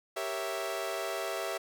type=chord; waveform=sawtooth; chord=G diminished seventh; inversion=none; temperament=equal; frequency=392 / 466.2 / 554.4 / 659.3 Hz; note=G4 / Bb4 / Db5 / Fb5; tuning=0 / 0 / 0 / 0 cents; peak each=-35 / -38 / -36 / -32 dBFS; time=0.16-1.58 s; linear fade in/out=10 ms; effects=none